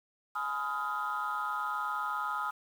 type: chord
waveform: sine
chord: F half-diminished seventh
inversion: first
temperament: just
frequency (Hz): 838.1 / 1005.8 / 1257.2 / 1396.9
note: Ab5 / Cb6 / Eb6 / F6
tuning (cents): +16 / +31 / +18 / 0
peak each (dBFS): -38 / -38 / -33 / -37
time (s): 0.35-2.51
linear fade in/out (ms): 10
effects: tanh soft clip ceiling -25 dBFS + 9-bit